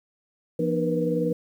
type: tone cluster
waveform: sine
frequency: 170 / 241.2 / 303.3 / 479.5 / 500 Hz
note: F3 / B3 / D#4 / A#4 / B4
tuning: -46 / -41 / -44 / +49 / +21 cents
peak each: -27 / -31 / -29 / -25 / -34 dBFS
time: 0.59-1.33 s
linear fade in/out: 5 ms
effects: 9-bit